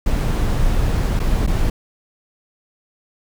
brown noise with dropouts, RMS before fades -17 dBFS, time 0.06-1.7 s, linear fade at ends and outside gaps 5 ms, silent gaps 1.194-1.199 / 1.466-1.474 s, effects none

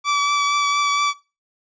sawtooth tone with vibrato, 1152 Hz, D6, 34 cents flat, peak -13 dBFS, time 0.04-1.14 s, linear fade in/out 50 ms, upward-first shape triangle, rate 4.3 Hz, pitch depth 17 cents each way, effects noise-tail reverb RT60 0.3 s tail -21 dB re dry + resampled to 16000 Hz

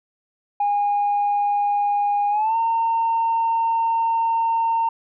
sine tone with pitch glide, 818 to 912.9 Hz, G#5 to A#5, -26 to -36 cents, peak -16 dBFS, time 0.6-4.89 s, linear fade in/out 5 ms, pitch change +190 cents, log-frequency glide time 2.3-2.56 s, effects tanh soft clip ceiling -14 dBFS

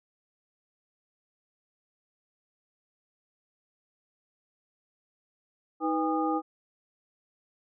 sine tone cluster, 316.1 / 494.5 / 809 / 1226 Hz, D#4 / B4 / G#5 / D#6, +27 / +2 / -46 / -26 cents, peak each -28 / -34 / -30 / -33 dBFS, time 5.8-6.42 s, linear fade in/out 50 ms, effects none

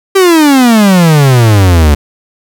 45% pulse exponential sweep, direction down, 395.2 to 70.6 Hz, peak -3 dBFS, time 0.15-1.95 s, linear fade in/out 10 ms, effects none

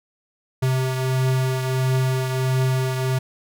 square beating tone pair, 130 / 131.5 Hz, C3 / C3, -11 / +9 cents, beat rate 1.5 Hz, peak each -20 / -29 dBFS, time 0.62-3.19 s, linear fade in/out 10 ms, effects none

